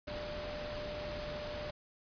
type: tone in noise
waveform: sine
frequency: 596 Hz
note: D5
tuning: 25 cents sharp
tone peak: -41 dBFS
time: 0.07-1.71 s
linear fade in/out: 10 ms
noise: pink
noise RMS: -43 dBFS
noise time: 0.07-1.71 s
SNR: -1 dB
effects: resampled to 11025 Hz